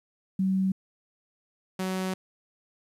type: tone pair in turn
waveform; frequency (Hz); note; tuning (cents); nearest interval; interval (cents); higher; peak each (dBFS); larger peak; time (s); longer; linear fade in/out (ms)
sine / sawtooth; 190.2 / 187.26; F#3 / F#3; +48 / +21; unison; 27; first; -22 / -24; first; 0.39-0.72 / 1.79-2.14; second; 5
effects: resampled to 32000 Hz + 10-bit